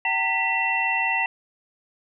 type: tone cluster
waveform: sine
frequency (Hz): 767 / 911 / 1968 / 2707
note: G5 / A#5 / B6 / E7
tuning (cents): -38 / -40 / -7 / +45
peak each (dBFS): -29 / -28 / -25 / -24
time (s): 0.05-1.26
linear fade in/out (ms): 2
effects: none